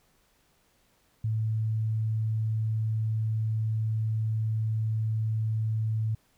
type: tone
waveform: sine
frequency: 110 Hz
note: A2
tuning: in tune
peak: -25 dBFS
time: 1.24-6.15 s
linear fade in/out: 5 ms
effects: pink hiss -67 dBFS RMS until 6.37 s